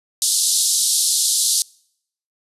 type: band-pass noise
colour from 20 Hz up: white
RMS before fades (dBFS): -18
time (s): 0.22-1.62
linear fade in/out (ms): 0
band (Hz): 3700 to 11000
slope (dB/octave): 48
effects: noise-tail reverb RT60 0.7 s tail -26 dB re dry + resampled to 32000 Hz